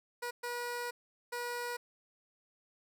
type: tone bursts at uneven times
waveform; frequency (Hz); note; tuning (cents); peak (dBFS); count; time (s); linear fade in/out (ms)
15% pulse; 483.1; B4; -38; -30; 3; 0.22-0.31 / 0.43-0.91 / 1.32-1.77; 10
effects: none